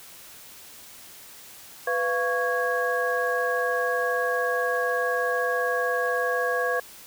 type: tone cluster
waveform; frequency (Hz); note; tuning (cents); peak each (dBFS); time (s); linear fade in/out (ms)
sine; 497.5 / 690 / 1114 / 1649; B4 / F5 / C#6 / G#6; +13 / -21 / +8 / -13; -26 / -30 / -31 / -27; 1.87-6.8; 5
effects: white hiss -46 dBFS RMS until 7.06 s